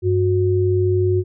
sine tone pair together, 97.97 / 364.6 Hz, G2 / F#4, -1 / -25 cents, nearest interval octave + major seventh, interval 2276 cents, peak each -17 dBFS, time 0.02-1.24 s, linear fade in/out 50 ms, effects none

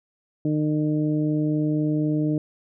harmonic tone, 152 Hz, D#3, 40 cents flat, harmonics 1 / 2 / 3 / 4, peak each -24 / -22 / -34 / -35 dBFS, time 0.45-2.38 s, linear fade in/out 2 ms, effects none

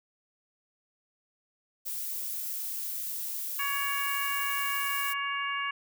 violet noise, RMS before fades -35 dBFS, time 1.85-5.14 s, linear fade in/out 20 ms
harmonic tone, 561 Hz, C#5, 21 cents sharp, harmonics 2 / 3 / 4 / 5, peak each -33 / -35 / -36 / -37 dBFS, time 3.59-5.71 s, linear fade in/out 5 ms
effects none

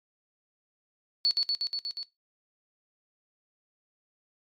sine tone with echo, 4435 Hz, C#8, in tune, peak -20 dBFS, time 1.25-1.31 s, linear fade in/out 0 ms, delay 120 ms, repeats 6, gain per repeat -2 dB, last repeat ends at 2.03 s, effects noise-tail reverb RT60 0.2 s tail -19 dB re dry + MP3 96 kbps

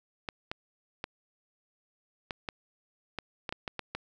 clicks, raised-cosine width 0.3 ms, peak -18 dBFS, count 11, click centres 0.288 / 0.515 / 1.041 / 2.308 / 2.488 / 3.187 / 3.492 / 3.525 / 3.678 / 3.793 / 3.95 s, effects none

